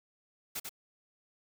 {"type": "noise with echo", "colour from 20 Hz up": "white", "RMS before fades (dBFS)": -37, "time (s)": [0.55, 0.6], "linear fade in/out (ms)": 10, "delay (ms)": 94, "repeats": 1, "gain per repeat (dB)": -4, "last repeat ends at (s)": 0.694, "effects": []}